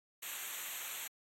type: noise with comb filter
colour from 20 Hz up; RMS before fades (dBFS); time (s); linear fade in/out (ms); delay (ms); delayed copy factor
white; -43; 0.22-1.08; 10; 0.2; -0.9
effects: AAC 48 kbps